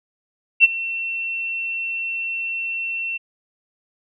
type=tone with ADSR envelope; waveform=sine; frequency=2704 Hz; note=E7; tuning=43 cents sharp; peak=-5 dBFS; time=0.6-3.18 s; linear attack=39 ms; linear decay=26 ms; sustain=-18 dB; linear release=18 ms; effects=none